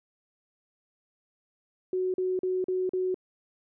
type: tone bursts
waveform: sine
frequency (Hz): 370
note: F#4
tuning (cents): 0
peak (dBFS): -25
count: 5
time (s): 1.93-3.144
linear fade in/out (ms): 2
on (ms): 210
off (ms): 41
effects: none